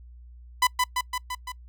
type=tone with echo; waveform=sawtooth; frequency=1000 Hz; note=B5; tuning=21 cents sharp; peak=-14 dBFS; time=0.62-0.67 s; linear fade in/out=5 ms; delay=170 ms; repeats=5; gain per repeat=-3 dB; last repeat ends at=1.52 s; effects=noise-tail reverb RT60 0.1 s tail -24 dB re dry + added 60 Hz sine -44 dBFS peak until 1.68 s